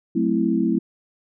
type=chord; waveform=sine; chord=F# half-diminished seventh; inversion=none; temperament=equal; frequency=185 / 220 / 261.6 / 329.6 Hz; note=F#3 / A3 / C4 / E4; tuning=0 / 0 / 0 / 0 cents; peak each=-25 / -22 / -24 / -22 dBFS; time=0.15-0.79 s; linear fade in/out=10 ms; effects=none